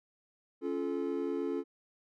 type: chord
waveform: triangle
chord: Db augmented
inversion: none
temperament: just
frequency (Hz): 277.2 / 346.5 / 433.1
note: Db4 / F4 / A4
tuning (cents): 0 / -14 / -27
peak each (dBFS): -34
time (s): 0.61-1.64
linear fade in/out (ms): 50
effects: none